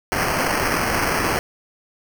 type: noise with sample-and-hold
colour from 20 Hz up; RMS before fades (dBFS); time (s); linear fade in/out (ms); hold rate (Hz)
white; -21; 0.12-1.39; 0; 3675
effects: none